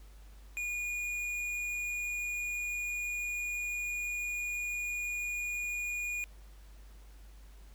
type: tone with tanh clipping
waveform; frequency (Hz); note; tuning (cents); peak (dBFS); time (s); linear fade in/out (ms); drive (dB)
triangle; 2442; D#7; -33; -35; 0.57-6.24; 0; 15
effects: added 50 Hz sine -50 dBFS peak until 7.74 s + pink hiss -63 dBFS RMS until 7.74 s